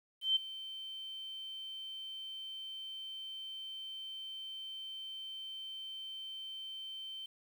sine tone with ADSR envelope, 3100 Hz, G7, 20 cents flat, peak -25 dBFS, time 0.21-7.26 s, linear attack 150 ms, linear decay 12 ms, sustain -17 dB, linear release 4 ms, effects 10-bit

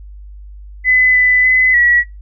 sine tone with pitch steps, 2013 / 1999 / 2020 / 1929 Hz, B6 / B6 / B6 / B6, +33 / +20 / +39 / -41 cents, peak -8 dBFS, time 0.84-2.04 s, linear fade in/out 50 ms, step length 300 ms, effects noise-tail reverb RT60 0.2 s tail -19 dB re dry + added 50 Hz sine -31 dBFS peak until 2.21 s

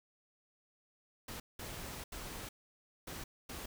pink noise bursts at uneven times, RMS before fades -45 dBFS, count 5, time 1.28-1.4 / 1.59-2.04 / 2.12-2.49 / 3.07-3.24 / 3.49-3.66 s, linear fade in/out 5 ms, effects none

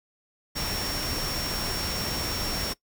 sine tone in noise, 5500 Hz, F8, 27 cents flat, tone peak -33 dBFS, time 0.55-2.74 s, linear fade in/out 20 ms, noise pink, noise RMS -31 dBFS, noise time 0.55-2.74 s, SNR -5 dB, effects noise-tail reverb RT60 0.1 s tail -20 dB re dry

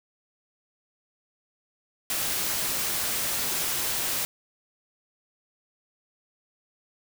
white noise, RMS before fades -28 dBFS, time 2.1-4.25 s, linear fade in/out 0 ms, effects none

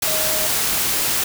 sine tone in noise, 626 Hz, D#5, 10 cents sharp, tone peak -27 dBFS, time 0.07-0.47 s, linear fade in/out 5 ms, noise white, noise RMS -20 dBFS, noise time 0.02-1.24 s, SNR -10 dB, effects none

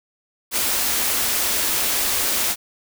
white band-stop noise, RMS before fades -21 dBFS, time 0.51-2.56 s, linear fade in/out 50 ms, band 100 to 180 Hz, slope 96 dB/octave, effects none

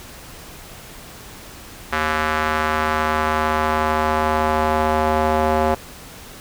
square tone with band-pass filter sweep, 77.78 Hz, D#2, in tune, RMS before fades -19 dBFS, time 1.92-5.75 s, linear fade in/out 10 ms, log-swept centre 1500 to 710 Hz, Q 1.5, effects pink hiss -39 dBFS RMS until 6.4 s

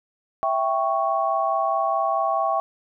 sine chord, C# diminished, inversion first, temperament equal, 659.3 / 784 / 1108.7 Hz, E5 / G5 / C#6, 0 / 0 / 0 cents, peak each -24 dBFS, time 0.43-2.6 s, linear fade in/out 0 ms, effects none

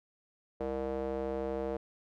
square tone with band-pass filter, 66.5 Hz, C2, 29 cents sharp, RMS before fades -35 dBFS, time 0.6-1.77 s, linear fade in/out 5 ms, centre 510 Hz, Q 2.8, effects none

